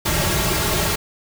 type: noise with comb filter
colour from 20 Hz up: pink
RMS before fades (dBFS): -20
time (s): 0.05-0.96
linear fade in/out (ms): 10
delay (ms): 4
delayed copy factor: -0.7
effects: none